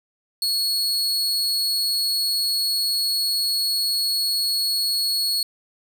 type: tone with amplitude modulation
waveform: 40% pulse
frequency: 4347 Hz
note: C#8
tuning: 35 cents flat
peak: -17 dBFS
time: 0.42-5.43 s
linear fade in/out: 2 ms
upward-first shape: sine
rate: 202 Hz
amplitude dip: 40%
effects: none